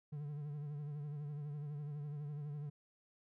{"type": "tone with vibrato", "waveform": "triangle", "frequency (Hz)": 146.83, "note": "D3", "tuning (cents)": 0, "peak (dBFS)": -39, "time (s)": [0.12, 2.7], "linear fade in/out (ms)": 10, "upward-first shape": "triangle", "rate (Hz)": 12, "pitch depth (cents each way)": 67, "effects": []}